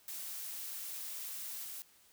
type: noise with level steps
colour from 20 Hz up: blue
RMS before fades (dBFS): -43 / -45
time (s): 0.08-1.82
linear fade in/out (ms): 0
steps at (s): 1.63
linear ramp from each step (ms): 20
effects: white hiss -65 dBFS RMS until 2.12 s